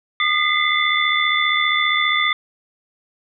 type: tone cluster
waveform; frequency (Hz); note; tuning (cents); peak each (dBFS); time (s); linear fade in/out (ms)
sine; 1222 / 2020 / 2095 / 3508; D#6 / B6 / C7 / A7; -32 / +39 / +2 / -6; -21; 0.2-2.33; 2
effects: none